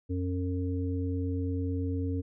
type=harmonic tone; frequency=90.9 Hz; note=F#2; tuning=30 cents flat; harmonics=1 / 3 / 5; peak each=-30 / -33 / -39 dBFS; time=0.09-2.22 s; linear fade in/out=20 ms; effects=none